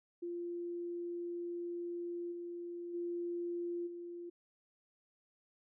sine tone with level steps, 346.6 Hz, F4, 13 cents flat, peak -38 / -41 / -36 / -43 dBFS, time 0.22-4.3 s, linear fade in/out 10 ms, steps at 2.31 / 2.93 / 3.86 s, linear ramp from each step 20 ms, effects none

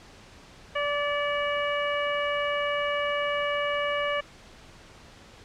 harmonic tone with a mistuned harmonic, 580 Hz, D5, 22 cents flat, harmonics 1 / 2 / 3 / 4 / 5, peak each -28 / -31 / -33 / -34 / -35 dBFS, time 0.75-4.21 s, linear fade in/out 10 ms, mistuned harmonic 4, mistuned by -24 cents, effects pink hiss -50 dBFS RMS until 5.44 s + low-pass 6000 Hz 12 dB/octave

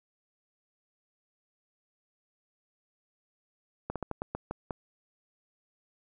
slowing click train, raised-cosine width 1 ms, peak -19 dBFS, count 8, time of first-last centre 3.9-4.708 s, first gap 57 ms, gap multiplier 1.23, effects none

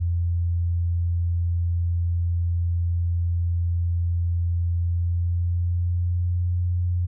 sine tone with pitch glide, 85.9 to 88.42 Hz, F2 to F2, -28 to +22 cents, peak -20 dBFS, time 0-7.07 s, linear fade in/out 20 ms, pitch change +50 cents, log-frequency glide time 4.78-6.56 s, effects none

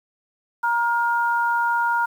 sine tone pair together, 942 / 1416.7 Hz, A#5 / F6, +18 / +24 cents, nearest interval perfect fifth, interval 706 cents, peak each -20 / -22 dBFS, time 0.63-2.06 s, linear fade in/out 10 ms, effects 8-bit

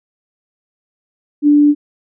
sine tone, 293.1 Hz, D4, 3 cents flat, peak -6 dBFS, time 1.42-1.75 s, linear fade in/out 50 ms, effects none

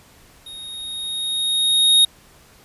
square tone with level ramp, 3734 Hz, A#7, 2 cents sharp, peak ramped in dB -35 to -10 dBFS, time 0.46-2.05 s, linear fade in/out 5 ms, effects pink hiss -50 dBFS RMS until 2.64 s + resampled to 32000 Hz

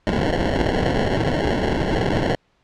white noise with sample-and-hold, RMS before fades -20 dBFS, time 0.07-2.35 s, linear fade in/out 0 ms, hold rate 1225 Hz, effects pink hiss -63 dBFS RMS until 2.63 s + low-pass 4000 Hz 12 dB/octave

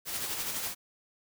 white noise with tremolo, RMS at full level -33 dBFS, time 0.05-0.75 s, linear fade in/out 50 ms, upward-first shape sine, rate 12 Hz, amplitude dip 40%, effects none

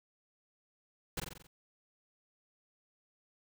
pink noise with echo, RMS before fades -36 dBFS, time 1.17-1.2 s, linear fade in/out 5 ms, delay 45 ms, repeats 6, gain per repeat -4 dB, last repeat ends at 1.47 s, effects none

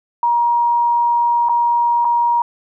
sine tone with dropouts, 948 Hz, A#5, 29 cents sharp, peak -12 dBFS, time 0.23-2.42 s, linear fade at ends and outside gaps 2 ms, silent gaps 1.487-1.494 / 2.047-2.051 s, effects none

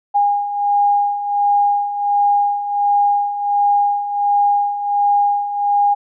sine beating tone pair, 814 / 815.4 Hz, G#5 / G#5, -35 / -32 cents, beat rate 1.4 Hz, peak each -20 / -14 dBFS, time 0.14-5.95 s, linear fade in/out 20 ms, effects none

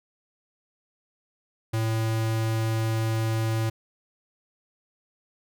square tone, 111.8 Hz, A2, 28 cents sharp, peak -24 dBFS, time 1.73-3.7 s, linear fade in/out 10 ms, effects none

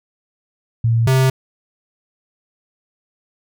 sine / square tone pair in turn, 115 / 131.44 Hz, A#2 / C3, -23 / +8 cents, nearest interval major second, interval 231 cents, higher second, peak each -12 dBFS, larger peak neither, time 0.84-1.07 / 1.07-1.3 s, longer neither, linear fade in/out 5 ms, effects none

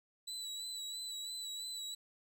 30% pulse tone with vibrato, 3952 Hz, B7, in tune, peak -38 dBFS, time 0.27-1.95 s, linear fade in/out 10 ms, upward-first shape sine, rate 3 Hz, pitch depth 34 cents each way, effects none

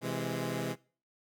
15% pulse chord, C augmented, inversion none, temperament equal with one note detuned, 129.46 / 164.81 / 207.7 Hz, C3 / E3 / G#3, -18 / 0 / 0 cents, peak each -30 / -31 / -32 dBFS, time 0.01-0.76 s, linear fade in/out 50 ms, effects noise-tail reverb RT60 0.4 s tail -22 dB re dry

